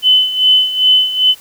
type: tone with tremolo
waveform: sine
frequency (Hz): 3025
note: F#7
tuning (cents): +38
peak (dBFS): -5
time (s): 0.02-1.35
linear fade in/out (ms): 50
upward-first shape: sine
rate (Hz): 2.5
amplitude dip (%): 75
effects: white hiss -41 dBFS RMS until 1.4 s